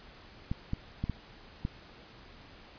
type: clicks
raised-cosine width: 5 ms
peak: -19 dBFS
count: 5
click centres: 0.515 / 0.734 / 1.04 / 1.097 / 1.651 s
effects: pink hiss -53 dBFS RMS until 2.78 s + resampled to 11025 Hz